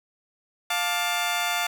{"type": "chord", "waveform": "15% pulse", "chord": "D minor", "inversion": "first", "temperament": "just", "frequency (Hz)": [704.8, 881, 1174.7], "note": ["F5", "A5", "D6"], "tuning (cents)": [16, 2, 0], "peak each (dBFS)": [-20, -24, -25], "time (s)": [0.7, 1.67], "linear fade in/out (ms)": 5, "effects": []}